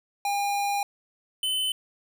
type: tone pair in turn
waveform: square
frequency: 808 / 3037 Hz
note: G#5 / F#7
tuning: -48 / +44 cents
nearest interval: octave + major seventh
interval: 2292 cents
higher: second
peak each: -25 dBFS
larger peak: neither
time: 0.25-0.83 / 1.43-1.72 s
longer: first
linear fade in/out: 2 ms
effects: none